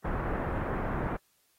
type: low-pass noise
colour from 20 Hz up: pink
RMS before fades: -32 dBFS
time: 0.04-1.17 s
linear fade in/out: 10 ms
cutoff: 1600 Hz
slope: 24 dB/octave
effects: white hiss -70 dBFS RMS until 1.58 s + AAC 48 kbps